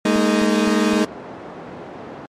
30% pulse chord, Ab suspended second, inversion none, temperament equal with one note detuned, 207.7 / 228.4 / 311.1 Hz, Ab3 / Bb3 / Eb4, 0 / -35 / 0 cents, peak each -16 / -17 / -17 dBFS, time 0.05-1.05 s, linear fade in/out 5 ms
click train, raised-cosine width 2 ms, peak -18 dBFS, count 4, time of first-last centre 0.16-0.933 s, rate 3.88 Hz
white band-pass noise, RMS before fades -35 dBFS, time 0.96-2.26 s, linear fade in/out 2 ms, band 140 to 690 Hz, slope 12 dB/octave
effects low-pass 8000 Hz 12 dB/octave + MP3 64 kbps

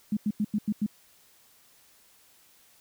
sine tone bursts, 210 Hz, G#3, 19 cents sharp, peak -23 dBFS, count 6, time 0.12-0.864 s, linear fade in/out 5 ms, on 49 ms, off 90 ms, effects white hiss -60 dBFS RMS until 2.8 s

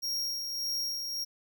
45% pulse tone with tremolo, 5588 Hz, F8, in tune, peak -30 dBFS, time 0.02-1.25 s, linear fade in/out 20 ms, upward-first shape sine, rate 1.7 Hz, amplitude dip 40%, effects none

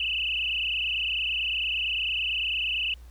sine tone with frequency modulation, 2798 Hz, F7, 3 cents sharp, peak -25 dBFS, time 0-2.94 s, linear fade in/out 2 ms, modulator 28.9 Hz, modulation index 7.8, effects added 60 Hz sine -44 dBFS peak until 3.1 s + pink hiss -60 dBFS RMS until 3.1 s

